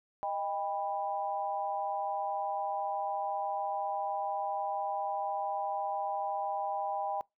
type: chord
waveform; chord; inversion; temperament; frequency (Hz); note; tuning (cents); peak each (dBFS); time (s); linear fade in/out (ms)
sine; Eb augmented; none; equal with one note detuned; 622.3 / 798.2 / 987.8; Eb5 / G5 / B5; 0 / +31 / 0; -38 / -33 / -39; 0.23-7.21; 0
effects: noise-tail reverb RT60 0.2 s tail -24 dB re dry